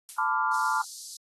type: noise with exponential decay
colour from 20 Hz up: violet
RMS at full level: -33 dBFS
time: 0.09-0.36 s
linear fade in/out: 0 ms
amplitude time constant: 58 ms
type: chord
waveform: sine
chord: B half-diminished seventh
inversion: third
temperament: equal with one note detuned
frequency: 880 / 1006.8 / 1174.7 / 1396.9 Hz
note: A5 / B5 / D6 / F6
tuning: 0 / +33 / 0 / 0 cents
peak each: -29 dBFS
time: 0.18-0.82 s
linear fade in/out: 5 ms
type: high-pass noise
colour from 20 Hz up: pink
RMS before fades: -41 dBFS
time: 0.53-1.17 s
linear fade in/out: 5 ms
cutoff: 4300 Hz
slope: 48 dB/octave
effects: low-pass 11000 Hz 12 dB/octave + AAC 32 kbps